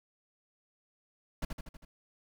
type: noise with echo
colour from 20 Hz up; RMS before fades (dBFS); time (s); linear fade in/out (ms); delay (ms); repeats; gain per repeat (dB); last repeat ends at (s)
brown; -33; 1.42-1.45; 5; 80; 5; -4; 1.85
effects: none